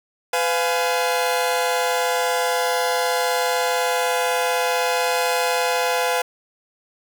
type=chord; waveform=sawtooth; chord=F diminished; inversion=second; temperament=just; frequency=502.9 / 698.5 / 838.1 Hz; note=Cb5 / F5 / Ab5; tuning=+31 / 0 / +16 cents; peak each=-18 / -20 / -21 dBFS; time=0.33-6.22 s; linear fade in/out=5 ms; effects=none